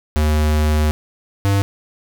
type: tone pair in turn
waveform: square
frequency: 76.2 / 99.31 Hz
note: D#2 / G2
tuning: -36 / +23 cents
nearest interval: perfect fourth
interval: 459 cents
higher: second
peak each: -14 dBFS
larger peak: neither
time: 0.16-0.91 / 1.45-1.62 s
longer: first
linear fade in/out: 0 ms
effects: none